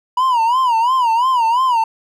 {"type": "tone with vibrato", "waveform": "triangle", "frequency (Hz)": 970, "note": "B5", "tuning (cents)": -31, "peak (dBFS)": -10, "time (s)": [0.17, 1.84], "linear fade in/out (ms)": 5, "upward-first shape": "sine", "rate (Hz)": 2.9, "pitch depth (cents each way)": 140, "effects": []}